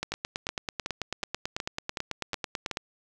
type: two click trains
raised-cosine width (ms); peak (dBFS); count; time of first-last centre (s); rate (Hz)
0.2; -13 / -14; 26 / 8; 0.03-2.771 / 0.12-2.713; 9.12 / 2.7
effects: none